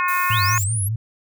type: harmonic tone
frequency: 360 Hz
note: F#4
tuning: 47 cents flat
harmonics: 3 / 4 / 5 / 6 / 7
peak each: -20 / -26 / -26 / -30 / -27 dBFS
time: 0-0.58 s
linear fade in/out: 0 ms
type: noise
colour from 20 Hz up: violet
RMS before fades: -30 dBFS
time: 0.08-0.64 s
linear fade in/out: 5 ms
type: linear sweep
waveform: sine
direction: up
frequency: 2348 to 11650 Hz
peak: -24 dBFS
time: 0.29-0.89 s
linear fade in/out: 20 ms
type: tone with vibrato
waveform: sine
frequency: 103.83 Hz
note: G#2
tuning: in tune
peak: -20 dBFS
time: 0.3-0.96 s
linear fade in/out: 5 ms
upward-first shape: sine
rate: 5.1 Hz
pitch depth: 150 cents each way
effects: none